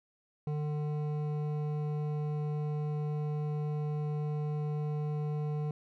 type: tone with hard clipping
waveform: sine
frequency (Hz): 149.7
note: D3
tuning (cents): +33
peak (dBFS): -33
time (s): 0.47-5.71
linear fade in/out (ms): 2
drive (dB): 11
effects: none